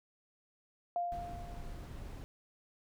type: tone with exponential decay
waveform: sine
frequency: 698.5 Hz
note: F5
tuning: in tune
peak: -30 dBFS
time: 0.96-1.98 s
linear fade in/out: 1 ms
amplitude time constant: 220 ms
type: noise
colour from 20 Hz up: brown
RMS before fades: -45 dBFS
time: 1.12-2.24 s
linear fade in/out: 0 ms
effects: none